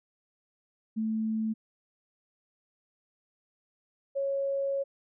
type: tone pair in turn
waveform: sine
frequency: 220 / 551.5 Hz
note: A3 / C#5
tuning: 0 / -9 cents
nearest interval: octave + major third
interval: 1591 cents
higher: second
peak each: -27 dBFS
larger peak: neither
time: 0.96-1.54 / 4.15-4.84 s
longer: second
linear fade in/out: 20 ms
effects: none